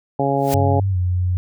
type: harmonic tone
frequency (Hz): 138.59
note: C#3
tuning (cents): 0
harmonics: 1 / 2 / 3 / 4 / 5 / 6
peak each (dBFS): -23 / -23 / -23 / -23 / -23 / -23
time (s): 0.19-0.8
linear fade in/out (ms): 5
type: noise with exponential growth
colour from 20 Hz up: white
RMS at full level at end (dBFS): -24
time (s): 0.37-0.54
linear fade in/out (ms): 0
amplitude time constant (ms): 35
type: tone with pitch glide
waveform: sine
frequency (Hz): 97.3 to 90.26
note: G2 to F#2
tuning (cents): -12 to -42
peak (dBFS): -16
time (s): 0.54-1.37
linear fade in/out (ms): 0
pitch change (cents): -130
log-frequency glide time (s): 0.9-0.97
effects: none